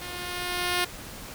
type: tone with level ramp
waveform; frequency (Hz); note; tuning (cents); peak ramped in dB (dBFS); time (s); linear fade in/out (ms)
5% pulse; 356.2; F4; +34; -26 to -11; 0.01-0.85; 10
effects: pink hiss -41 dBFS RMS until 1.34 s